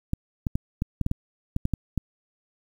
clicks, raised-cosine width 5 ms, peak -12 dBFS, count 11, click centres 0.134 / 0.468 / 0.555 / 0.821 / 1.013 / 1.064 / 1.114 / 1.564 / 1.654 / 1.737 / 1.977 s, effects 8-bit

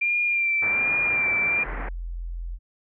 sine tone with vibrato, 2378 Hz, D7, 21 cents sharp, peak -20 dBFS, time 0.01-1.64 s, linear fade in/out 10 ms, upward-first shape sine, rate 1.3 Hz, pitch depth 31 cents each way
white low-pass noise, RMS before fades -35 dBFS, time 0.62-1.89 s, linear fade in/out 5 ms, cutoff 2100 Hz, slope 48 dB/octave
sine tone, 42.72 Hz, F1, 37 cents flat, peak -29 dBFS, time 1.64-2.59 s, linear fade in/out 50 ms
effects none

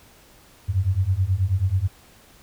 sine beating tone pair, 89.6 / 98.9 Hz, F2 / G2, +45 / +16 cents, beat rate 9.3 Hz, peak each -22 / -21 dBFS, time 0.68-1.88 s, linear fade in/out 20 ms, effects pink hiss -52 dBFS RMS until 2.42 s

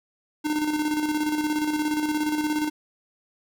square tone with tremolo, 303 Hz, D#4, 46 cents flat, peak -22 dBFS, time 0.44-2.7 s, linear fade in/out 20 ms, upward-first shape square, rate 17 Hz, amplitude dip 45%, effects none

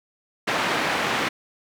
white band-pass noise, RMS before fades -24 dBFS, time 0.47-1.29 s, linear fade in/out 10 ms, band 170 to 2100 Hz, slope 12 dB/octave, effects none

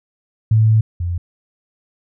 sine tone pair in turn, 110 / 87.06 Hz, A2 / F2, 0 / -5 cents, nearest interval major third, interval 405 cents, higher first, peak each -9 / -18 dBFS, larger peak first, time 0.51-0.81 / 1-1.18 s, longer first, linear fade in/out 5 ms, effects none

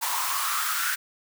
white noise with high-pass filter sweep, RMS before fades -27 dBFS, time 0.01-0.96 s, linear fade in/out 20 ms, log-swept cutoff 910 to 1500 Hz, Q 7.6, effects none

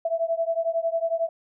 sine beating tone pair, 658 / 669 Hz, E5 / E5, -3 / +25 cents, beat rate 11 Hz, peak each -25 / -26 dBFS, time 0.05-1.29 s, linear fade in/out 5 ms, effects none

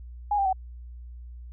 sine tone with pitch steps, 826 / 790.1 / 755.7 Hz, G#5 / G5 / F#5, -10 / +13 / +36 cents, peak -21 dBFS, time 0.31-0.529 s, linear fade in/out 5 ms, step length 73 ms, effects added 60 Hz sine -39 dBFS peak until 1.52 s

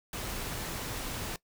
pink noise, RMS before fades -37 dBFS, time 0.13-1.36 s, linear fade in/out 2 ms, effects noise-tail reverb RT60 0.1 s tail -20 dB re dry

